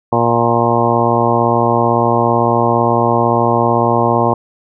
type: harmonic tone with a mistuned harmonic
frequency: 117.8 Hz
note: A#2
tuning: 19 cents sharp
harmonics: 1 / 2 / 3 / 4 / 5 / 6 / 7 / 8 / 9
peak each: -19 / -19 / -19 / -19 / -19 / -19 / -19 / -19 / -19 dBFS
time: 0.12-4.34 s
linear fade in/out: 5 ms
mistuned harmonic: 8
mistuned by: -26 cents
effects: none